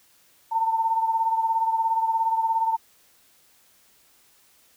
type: beating tone pair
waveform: sine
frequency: 900 / 917 Hz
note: A5 / A#5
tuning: +39 / -29 cents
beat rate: 17 Hz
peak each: -21 / -28 dBFS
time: 0.51-2.77 s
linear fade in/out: 20 ms
effects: white hiss -59 dBFS RMS until 4.76 s